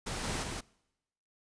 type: noise with echo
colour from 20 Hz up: pink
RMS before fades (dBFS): -37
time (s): 0.06-0.44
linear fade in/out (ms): 10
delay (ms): 170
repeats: 1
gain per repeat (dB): -2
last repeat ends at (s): 0.61
effects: noise-tail reverb RT60 0.9 s tail -24 dB re dry + resampled to 22050 Hz